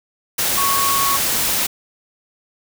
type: tone in noise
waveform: sine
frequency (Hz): 1108.7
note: C#6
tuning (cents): 0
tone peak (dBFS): -18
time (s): 0.57-1.17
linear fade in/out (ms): 10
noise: white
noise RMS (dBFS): -19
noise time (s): 0.38-1.67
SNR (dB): -2
effects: none